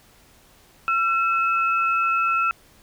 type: tone pair together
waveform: sine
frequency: 1352.1 / 2591 Hz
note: E6 / E7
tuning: +44 / -30 cents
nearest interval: major seventh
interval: 1126 cents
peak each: -19 / -25 dBFS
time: 0.88-2.51 s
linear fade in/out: 0 ms
effects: pink hiss -54 dBFS RMS until 2.82 s